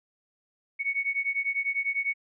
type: beating tone pair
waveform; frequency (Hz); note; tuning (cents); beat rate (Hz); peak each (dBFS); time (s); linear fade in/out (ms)
sine; 2217 / 2227; C#7 / C#7; 0 / +7; 10; -29; 0.79-2.14; 20
effects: none